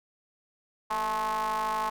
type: ring-modulated tone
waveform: square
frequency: 105.3 Hz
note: G#2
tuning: 24 cents sharp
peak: -25 dBFS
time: 0.9-1.9 s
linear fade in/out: 10 ms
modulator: 974 Hz
effects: none